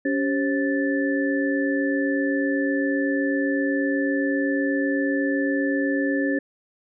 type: tone cluster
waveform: sine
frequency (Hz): 280.6 / 388.5 / 535 / 1753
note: C#4 / G4 / C5 / A6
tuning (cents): +21 / -16 / +38 / -7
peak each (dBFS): -22 / -30 / -28 / -28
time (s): 0.05-6.39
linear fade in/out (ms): 5
effects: none